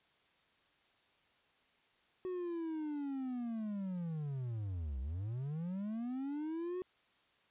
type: linear two-way sweep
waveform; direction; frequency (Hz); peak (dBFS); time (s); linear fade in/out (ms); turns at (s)
triangle; down then up; 371.8 to 61.9 to 371.8; -35; 2.25-6.82; 0; 5
effects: white hiss -71 dBFS RMS until 7.5 s + resampled to 8000 Hz